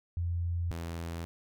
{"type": "tone pair in turn", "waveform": ["sine", "sawtooth"], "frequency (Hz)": [86.1, 83.84], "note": ["F2", "E2"], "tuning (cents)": [-24, 30], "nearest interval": "unison", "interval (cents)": 46, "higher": "first", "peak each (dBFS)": [-29, -32], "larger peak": "first", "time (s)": [[0.17, 0.71], [0.71, 1.25]], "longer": "neither", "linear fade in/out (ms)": 0, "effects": []}